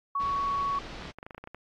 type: tone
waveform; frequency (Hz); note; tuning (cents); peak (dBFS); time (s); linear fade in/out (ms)
sine; 1118; C#6; +14; -26; 0.15-0.79; 5
type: low-pass noise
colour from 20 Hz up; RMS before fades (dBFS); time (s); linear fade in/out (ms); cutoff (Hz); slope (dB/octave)
pink; -42; 0.19-1.12; 20; 4800; 24
type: clicks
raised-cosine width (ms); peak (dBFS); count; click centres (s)
0.5; -27; 11; 1.023 / 1.054 / 1.186 / 1.229 / 1.265 / 1.308 / 1.347 / 1.38 / 1.44 / 1.474 / 1.546
effects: AAC 64 kbps